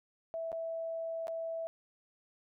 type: tone with dropouts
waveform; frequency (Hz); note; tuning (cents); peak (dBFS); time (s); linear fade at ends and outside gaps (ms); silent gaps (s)
sine; 657; E5; -6; -35; 0.34-1.67; 0; 0.518-0.528 / 1.271-1.281
effects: none